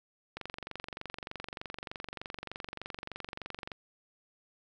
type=click train; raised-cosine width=0.3 ms; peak=-23 dBFS; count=79; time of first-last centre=0.37-3.718 s; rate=23.3 Hz; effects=none